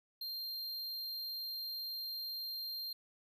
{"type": "tone", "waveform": "square", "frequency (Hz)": 4186, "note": "C8", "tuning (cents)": 0, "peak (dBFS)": -40, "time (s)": [0.21, 2.93], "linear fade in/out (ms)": 5, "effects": []}